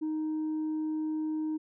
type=tone; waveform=sine; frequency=311.1 Hz; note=D#4; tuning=in tune; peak=-27 dBFS; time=0.01-1.58 s; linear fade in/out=20 ms; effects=tanh soft clip ceiling -28 dBFS